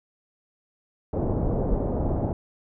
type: low-pass noise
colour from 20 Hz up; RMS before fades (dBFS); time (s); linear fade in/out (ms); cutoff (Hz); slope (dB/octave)
pink; -25; 1.13-2.33; 2; 700; 24
effects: none